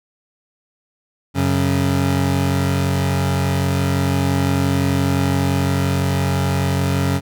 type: tone pair together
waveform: 25% pulse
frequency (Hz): 91.7 / 137.39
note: F#2 / C#3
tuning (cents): -15 / -15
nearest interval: perfect fifth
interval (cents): 700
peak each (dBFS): -15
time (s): 1.34-7.21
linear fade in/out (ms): 50
effects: none